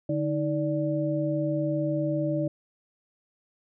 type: tone cluster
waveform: sine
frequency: 147.5 / 314.9 / 585 Hz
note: D3 / D#4 / D5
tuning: +8 / +21 / -7 cents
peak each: -29 / -28 / -29 dBFS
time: 0.09-2.48 s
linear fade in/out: 5 ms
effects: none